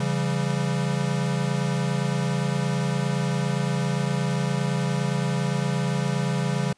square chord, C# diminished, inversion none, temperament equal with one note detuned, 138.59 / 168.28 / 196 Hz, C#3 / E3 / G3, 0 / +36 / 0 cents, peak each -26 / -28 / -30 dBFS, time 0-6.73 s, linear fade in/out 5 ms, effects pink hiss -64 dBFS RMS until 6.77 s + resampled to 22050 Hz

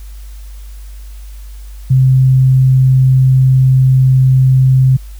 sine tone, 130.81 Hz, C3, in tune, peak -5 dBFS, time 1.9-4.97 s, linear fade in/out 10 ms, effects added 50 Hz sine -27 dBFS peak until 5.19 s + white hiss -45 dBFS RMS until 5.19 s

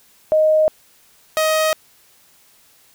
sine / sawtooth tone pair in turn, 622.3 / 628.8 Hz, D#5 / D#5, 0 / +18 cents, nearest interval unison, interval 18 cents, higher second, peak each -11 dBFS, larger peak neither, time 0.32-0.68 / 1.37-1.73 s, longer neither, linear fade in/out 0 ms, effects white hiss -53 dBFS RMS until 2.94 s

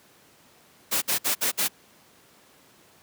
white noise bursts, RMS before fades -24 dBFS, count 5, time 0.91-1.684 s, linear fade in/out 20 ms, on 110 ms, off 56 ms, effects pink hiss -56 dBFS RMS until 3.02 s + high-pass 150 Hz 12 dB/octave

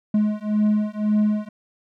triangle beating tone pair, 210.4 / 212.3 Hz, G#3 / G#3, +23 / +38 cents, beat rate 1.9 Hz, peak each -19 dBFS, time 0.14-1.49 s, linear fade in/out 5 ms, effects none

